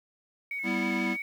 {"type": "tone with vibrato", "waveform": "sine", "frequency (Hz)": 2217, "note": "C#7", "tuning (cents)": 0, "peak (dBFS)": -31, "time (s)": [0.51, 1.22], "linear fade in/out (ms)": 2, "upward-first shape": "square", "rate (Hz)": 6.3, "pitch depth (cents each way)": 22}
{"type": "chord", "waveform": "square", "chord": "E minor", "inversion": "first", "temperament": "equal", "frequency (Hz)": [196, 246.9, 329.6], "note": ["G3", "B3", "E4"], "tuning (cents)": [0, 0, 0], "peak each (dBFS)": -33, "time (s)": [0.63, 1.17], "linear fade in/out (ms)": 50}
{"effects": ["low-pass 5000 Hz 12 dB/octave", "9-bit"]}